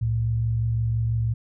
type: tone pair together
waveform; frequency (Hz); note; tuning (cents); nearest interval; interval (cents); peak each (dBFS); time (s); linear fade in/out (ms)
sine; 67.48 / 113.4; C#2 / A#2; -46 / -47; major sixth; 899; -30 / -21; 0.01-1.34; 10
effects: none

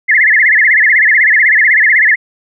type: tone with vibrato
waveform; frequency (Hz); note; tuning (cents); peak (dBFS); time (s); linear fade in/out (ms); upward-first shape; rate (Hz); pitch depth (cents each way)
sine; 1910; A#6; +42; -5; 0.08-2.16; 20; sine; 16; 200
effects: none

